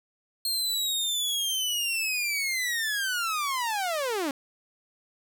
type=linear sweep; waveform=sawtooth; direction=down; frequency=4243 to 263.2 Hz; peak=-23 dBFS; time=0.45-4.31 s; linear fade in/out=2 ms; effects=none